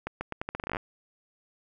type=accelerating click train; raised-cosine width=0.5 ms; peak=-17 dBFS; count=15; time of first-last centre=0.07-0.768 s; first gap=140 ms; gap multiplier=0.81; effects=none